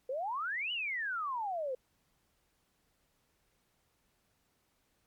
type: exponential two-way sweep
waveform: sine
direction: up then down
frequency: 493.9 to 3006 to 493.9 Hz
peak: -33 dBFS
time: 0.09-1.75 s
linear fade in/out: 5 ms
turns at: 0.72 s
effects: pink hiss -75 dBFS RMS until 5.06 s + MP3 96 kbps